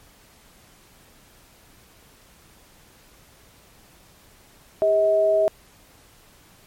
sine tone pair together, 401.9 / 638 Hz, G4 / D#5, +43 / +43 cents, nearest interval minor sixth, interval 800 cents, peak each -24 / -16 dBFS, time 4.82-5.48 s, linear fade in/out 0 ms, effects pink hiss -53 dBFS RMS until 6.66 s + MP3 64 kbps

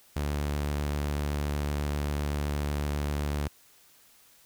sawtooth tone with vibrato, 73 Hz, D2, 10 cents flat, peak -24 dBFS, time 0.16-3.48 s, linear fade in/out 5 ms, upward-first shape sine, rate 7.9 Hz, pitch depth 12 cents each way, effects white hiss -59 dBFS RMS until 4.45 s

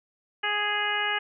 harmonic tone, 415.3 Hz, G#4, in tune, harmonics 1 / 2 / 3 / 4 / 5 / 6 / 7, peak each -38 / -32 / -34 / -29 / -32 / -35 / -31 dBFS, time 0.43-1.19 s, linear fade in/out 10 ms, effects none

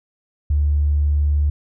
triangle tone with tanh clipping, 73.42 Hz, D2, in tune, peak -14 dBFS, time 0.5-1.5 s, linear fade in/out 5 ms, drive 4 dB, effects none

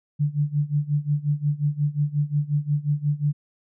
sine tone with tremolo, 146.83 Hz, D3, in tune, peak -17 dBFS, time 0.19-3.33 s, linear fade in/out 20 ms, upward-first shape sine, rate 5.6 Hz, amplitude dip 90%, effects none

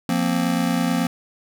square chord, F suspended fourth, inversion none, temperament just, 174.61 / 232.8 / 261.9 Hz, F3 / Bb3 / C4, 0 / -2 / +2 cents, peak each -24 dBFS, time 0.09-1.07 s, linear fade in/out 2 ms, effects none

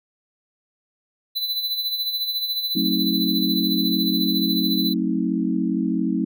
square tone with tremolo, 4000 Hz, B7, 21 cents sharp, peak -21 dBFS, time 1.35-4.94 s, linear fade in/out 20 ms, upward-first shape sine, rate 14 Hz, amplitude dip 55%
sine chord, F# diminished seventh, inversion none, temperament just, 185 / 222 / 266.4 / 319.7 Hz, F#3 / A3 / C4 / Eb4, 0 / +16 / +31 / +47 cents, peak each -25 dBFS, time 2.75-6.25 s, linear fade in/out 10 ms
effects none

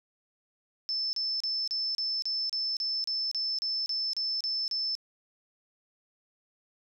sine tone bursts, 5274 Hz, E8, in tune, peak -28 dBFS, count 15, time 0.89-4.952 s, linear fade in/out 0 ms, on 240 ms, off 33 ms, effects none

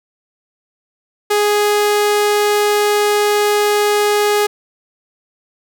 sawtooth tone, 415.3 Hz, G#4, in tune, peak -8 dBFS, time 1.3-4.47 s, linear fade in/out 10 ms, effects none

